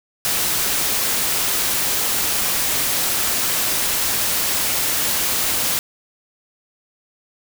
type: noise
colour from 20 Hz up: white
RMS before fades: -20 dBFS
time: 0.25-5.79 s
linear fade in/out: 0 ms
effects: none